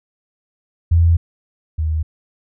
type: tone pair in turn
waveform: sine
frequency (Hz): 84 / 78.58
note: E2 / D#2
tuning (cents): +33 / +18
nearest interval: minor second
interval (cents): 115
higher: first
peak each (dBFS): -9 / -16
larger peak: first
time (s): 0.91-1.17 / 1.78-2.03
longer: first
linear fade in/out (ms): 10
effects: none